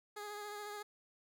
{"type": "tone with vibrato", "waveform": "15% pulse", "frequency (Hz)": 415.3, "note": "G#4", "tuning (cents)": 0, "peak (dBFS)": -37, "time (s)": [0.16, 0.83], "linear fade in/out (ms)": 10, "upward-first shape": "sine", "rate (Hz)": 14, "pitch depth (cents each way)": 22, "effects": []}